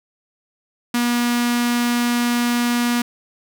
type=tone with notch filter; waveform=sawtooth; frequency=240.4 Hz; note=B3; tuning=46 cents flat; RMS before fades=-19 dBFS; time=0.94-3.02 s; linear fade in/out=5 ms; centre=540 Hz; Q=0.87; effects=none